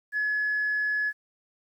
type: tone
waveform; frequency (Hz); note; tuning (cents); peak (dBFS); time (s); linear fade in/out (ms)
sine; 1700; G#6; +40; -23; 0.12-1.13; 50
effects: tanh soft clip ceiling -20 dBFS + 10-bit